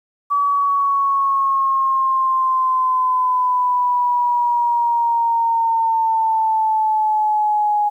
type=exponential sweep; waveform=sine; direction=down; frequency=1145 to 830.6 Hz; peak=-14 dBFS; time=0.3-7.9 s; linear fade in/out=20 ms; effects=9-bit